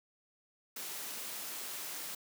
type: noise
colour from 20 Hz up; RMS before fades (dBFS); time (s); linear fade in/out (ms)
white; -42; 0.76-2.15; 5
effects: high-pass 200 Hz 12 dB/octave